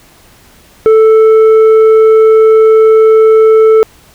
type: tone with tanh clipping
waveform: triangle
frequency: 440 Hz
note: A4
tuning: in tune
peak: -3 dBFS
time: 0.86-3.83 s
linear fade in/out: 0 ms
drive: 10 dB
effects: pink hiss -42 dBFS RMS until 4.14 s